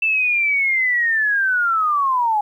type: linear sweep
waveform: sine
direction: down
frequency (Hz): 2663 to 818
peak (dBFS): -15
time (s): 0.02-2.41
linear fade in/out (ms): 5
effects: 9-bit